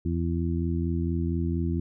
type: harmonic tone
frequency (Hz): 84.3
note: E2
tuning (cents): +39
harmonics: 1 / 2 / 3 / 4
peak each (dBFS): -27 / -30 / -32 / -33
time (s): 0.05-1.8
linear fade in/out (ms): 5
effects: none